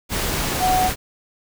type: tone in noise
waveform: sine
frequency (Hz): 740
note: F#5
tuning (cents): 0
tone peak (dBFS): -16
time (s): 0.59-0.91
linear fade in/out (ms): 50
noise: pink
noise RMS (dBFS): -23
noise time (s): 0.09-0.96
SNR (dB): +4
effects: none